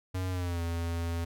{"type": "tone with pitch glide", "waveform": "square", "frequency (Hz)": [92.5, 84.33], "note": ["F#2", "E2"], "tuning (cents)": [0, 40], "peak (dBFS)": -31, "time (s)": [0.14, 1.25], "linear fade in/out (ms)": 10, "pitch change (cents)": -160, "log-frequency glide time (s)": [0.3, 0.61], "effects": []}